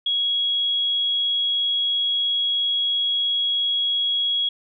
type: tone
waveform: sine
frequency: 3321 Hz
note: G#7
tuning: 1 cent flat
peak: -19 dBFS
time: 0.06-4.49 s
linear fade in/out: 5 ms
effects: none